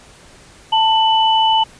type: tone pair together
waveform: sine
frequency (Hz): 887 / 2984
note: A5 / F#7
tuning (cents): +14 / +14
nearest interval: octave + major sixth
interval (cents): 2100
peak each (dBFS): -12 / -16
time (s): 0.72-1.64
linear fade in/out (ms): 10
effects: pink hiss -44 dBFS RMS until 1.79 s + resampled to 22050 Hz